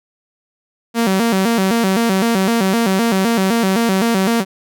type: tone with vibrato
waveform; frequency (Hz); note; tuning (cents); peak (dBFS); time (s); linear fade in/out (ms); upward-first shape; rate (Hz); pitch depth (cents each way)
sawtooth; 210.2; G#3; +21; -9; 0.94-4.45; 50; square; 3.9; 170
effects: none